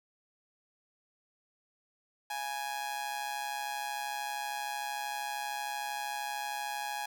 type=tone with amplitude modulation; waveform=sawtooth; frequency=830.6 Hz; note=G#5; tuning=in tune; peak=-28 dBFS; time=2.3-7.06 s; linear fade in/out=5 ms; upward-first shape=sine; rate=133 Hz; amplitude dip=65%; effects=none